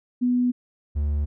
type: tone pair in turn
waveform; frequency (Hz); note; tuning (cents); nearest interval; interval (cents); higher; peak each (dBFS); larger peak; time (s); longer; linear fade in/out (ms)
sine / triangle; 246.9 / 73.27; B3 / D2; 0 / -3; octave + major sixth; 2103; first; -18 / -19; first; 0.21-0.52 / 0.95-1.26; neither; 20
effects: none